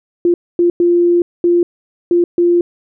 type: tone bursts at uneven times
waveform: sine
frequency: 347.5 Hz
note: F4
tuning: 9 cents flat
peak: -8 dBFS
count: 6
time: 0.25-0.34 / 0.59-0.7 / 0.8-1.22 / 1.44-1.63 / 2.11-2.24 / 2.38-2.61 s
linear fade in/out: 2 ms
effects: none